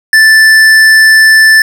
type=tone with tanh clipping; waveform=triangle; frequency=1760 Hz; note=A6; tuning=in tune; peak=-3 dBFS; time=0.13-1.62 s; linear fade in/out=2 ms; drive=18 dB; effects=none